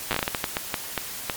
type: slowing click train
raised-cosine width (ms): 0.3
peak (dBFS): -7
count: 14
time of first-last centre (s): 0.11-1.298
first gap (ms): 8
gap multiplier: 1.36
effects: white hiss -35 dBFS RMS until 1.36 s + MP3 96 kbps